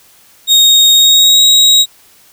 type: tone with pitch glide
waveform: 35% pulse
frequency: 3729 to 3810 Hz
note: A#7 to A#7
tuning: 0 to +37 cents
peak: -3 dBFS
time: 0.47-1.86 s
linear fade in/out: 50 ms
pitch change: +37 cents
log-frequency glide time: 0.94-1.43 s
effects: white hiss -45 dBFS RMS until 2.32 s